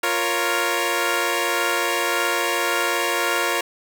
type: chord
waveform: 10% pulse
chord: Bb minor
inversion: second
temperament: equal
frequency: 349.2 / 466.2 / 554.4 Hz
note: F4 / Bb4 / Db5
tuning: 0 / 0 / 0 cents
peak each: -16 dBFS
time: 0.03-3.61 s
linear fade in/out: 5 ms
effects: none